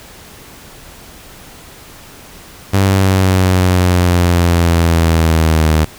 sawtooth exponential sweep, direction down, 98 to 77.78 Hz, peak -5 dBFS, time 2.73-5.85 s, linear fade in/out 10 ms, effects pink hiss -37 dBFS RMS until 5.98 s

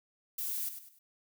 violet noise with echo, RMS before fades -36 dBFS, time 0.38-0.69 s, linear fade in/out 5 ms, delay 100 ms, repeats 3, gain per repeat -9 dB, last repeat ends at 0.99 s, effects none

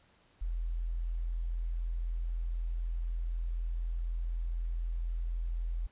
sine tone, 41.99 Hz, E1, 33 cents sharp, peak -31 dBFS, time 0.41-5.87 s, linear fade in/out 10 ms, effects pink hiss -66 dBFS RMS until 5.91 s + resampled to 8000 Hz

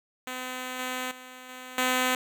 5% pulse tone with level steps, 254.6 Hz, C4, 47 cents flat, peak -22 / -19 / -32 / -29 / -12 dBFS, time 0.27-2.15 s, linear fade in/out 2 ms, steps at 0.79 / 1.11 / 1.49 / 1.78 s, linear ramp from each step 2 ms, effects none

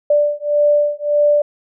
sine beating tone pair, 587.3 / 589 Hz, D5 / D5, 0 / +5 cents, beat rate 1.7 Hz, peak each -15 dBFS, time 0.1-1.42 s, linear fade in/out 5 ms, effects none

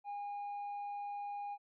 sine tone with tanh clipping, 815 Hz, G#5, 33 cents flat, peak -40 dBFS, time 0.04-1.58 s, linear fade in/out 50 ms, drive 2 dB, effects none

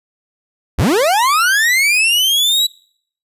40% pulse linear sweep, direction up, 43.65 to 3951 Hz, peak -10 dBFS, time 0.78-2.67 s, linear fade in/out 10 ms, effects noise-tail reverb RT60 0.6 s tail -25 dB re dry + resampled to 32000 Hz

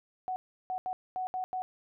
sine tone bursts at uneven times, 743 Hz, F#5, 7 cents sharp, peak -31 dBFS, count 6, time 0.28-0.36 / 0.7-0.78 / 0.86-0.93 / 1.16-1.27 / 1.34-1.44 / 1.53-1.62 s, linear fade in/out 0 ms, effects none

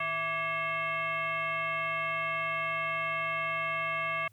sine tone with frequency modulation, 1661.2 Hz, G#6, in tune, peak -29 dBFS, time 0-4.28 s, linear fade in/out 5 ms, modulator 502 Hz, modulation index 1.9, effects added 107 Hz sine -59 dBFS peak until 4.32 s + white hiss -70 dBFS RMS until 4.32 s

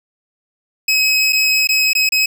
25% pulse tone with dropouts, 2551 Hz, D#7, 43 cents sharp, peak -8 dBFS, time 0.88-2.26 s, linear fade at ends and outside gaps 5 ms, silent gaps 1.325-1.329 / 1.673-1.689 / 1.933-1.951 / 2.091-2.121 s, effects none

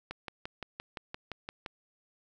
click train, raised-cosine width 0.3 ms, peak -22 dBFS, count 10, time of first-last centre 0.11-1.662 s, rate 5.8 Hz, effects none

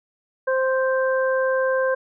harmonic tone, 523.3 Hz, C5, in tune, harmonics 1 / 2 / 3, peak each -19 / -28 / -26 dBFS, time 0.47-1.95 s, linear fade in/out 10 ms, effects none

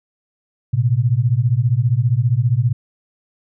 sine beating tone pair, 113.2 / 128.2 Hz, A2 / C3, +50 / -35 cents, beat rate 15 Hz, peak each -16 dBFS, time 0.73-2.73 s, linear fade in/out 10 ms, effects none

